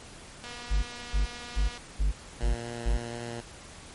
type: click train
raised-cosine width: 0.2 ms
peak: -25 dBFS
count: 323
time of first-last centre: 0.44-1.776 s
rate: 241 Hz
type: tone bursts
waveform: triangle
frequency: 49.76 Hz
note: G1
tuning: 27 cents sharp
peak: -20 dBFS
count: 6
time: 0.7-2.98 s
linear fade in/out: 20 ms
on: 130 ms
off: 300 ms
type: tone with vibrato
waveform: 10% pulse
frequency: 118 Hz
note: A#2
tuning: 22 cents sharp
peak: -27 dBFS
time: 2.4-3.41 s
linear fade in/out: 10 ms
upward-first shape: sine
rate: 4 Hz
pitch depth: 10 cents each way
effects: pink hiss -47 dBFS RMS until 3.94 s + MP3 48 kbps